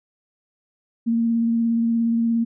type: tone with vibrato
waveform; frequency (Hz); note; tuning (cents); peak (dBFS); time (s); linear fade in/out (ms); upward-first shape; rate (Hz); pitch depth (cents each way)
sine; 230.7; A#3; -18; -17; 1.06-2.45; 20; triangle; 17; 18
effects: none